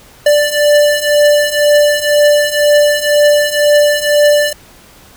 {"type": "beating tone pair", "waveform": "square", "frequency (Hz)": [587.3, 589.3], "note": ["D5", "D5"], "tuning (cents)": [0, 6], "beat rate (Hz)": 2, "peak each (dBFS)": [-13, -10], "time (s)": [0.26, 4.53], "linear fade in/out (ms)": 5, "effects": ["pink hiss -41 dBFS RMS until 5.16 s"]}